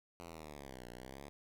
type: linear two-way sweep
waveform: 5% pulse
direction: down then up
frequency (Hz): 87.1 to 58.7 to 72.8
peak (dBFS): -37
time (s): 0.2-1.29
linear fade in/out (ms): 0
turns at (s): 0.89
effects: none